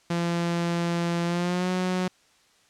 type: tone with pitch glide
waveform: sawtooth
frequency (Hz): 171 to 183.27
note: F3 to F#3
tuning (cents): -36 to -16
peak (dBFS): -20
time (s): 0.1-2.08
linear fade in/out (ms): 5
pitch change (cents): +120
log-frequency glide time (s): 1.25-1.7
effects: white hiss -61 dBFS RMS until 2.69 s + low-pass 7000 Hz 12 dB/octave